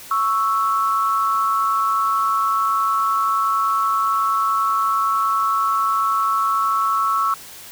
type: tone pair together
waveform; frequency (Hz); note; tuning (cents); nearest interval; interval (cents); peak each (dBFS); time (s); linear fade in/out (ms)
sine; 1108.7 / 1319.4; C#6 / E6; 0 / +1; minor third; 301; -19; 0.11-7.34; 2
effects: white hiss -39 dBFS RMS until 7.71 s